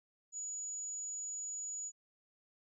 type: tone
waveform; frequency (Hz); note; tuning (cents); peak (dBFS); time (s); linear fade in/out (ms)
sine; 6880; A8; -40; -39; 0.32-1.92; 50
effects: none